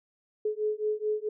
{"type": "beating tone pair", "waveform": "sine", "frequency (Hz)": [423.9, 428.5], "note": ["G#4", "A4"], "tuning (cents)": [35, -46], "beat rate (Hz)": 4.6, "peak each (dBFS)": -30, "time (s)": [0.45, 1.29], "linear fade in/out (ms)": 5, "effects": []}